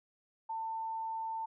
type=tone; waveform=sine; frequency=895 Hz; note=A5; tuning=29 cents sharp; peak=-35 dBFS; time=0.49-1.46 s; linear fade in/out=10 ms; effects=none